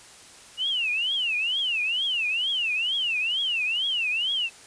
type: tone with vibrato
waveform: sine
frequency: 2843 Hz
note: F7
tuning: 30 cents sharp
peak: -23 dBFS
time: 0.57-4.5 s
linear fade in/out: 50 ms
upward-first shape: triangle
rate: 2.2 Hz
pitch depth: 290 cents each way
effects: white hiss -48 dBFS RMS until 4.66 s + resampled to 22050 Hz